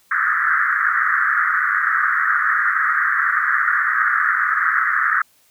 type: band-pass noise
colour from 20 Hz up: pink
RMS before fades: -18 dBFS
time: 0.11-5.22 s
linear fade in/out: 5 ms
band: 1200 to 1900 Hz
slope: 96 dB/octave
effects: white hiss -57 dBFS RMS until 5.5 s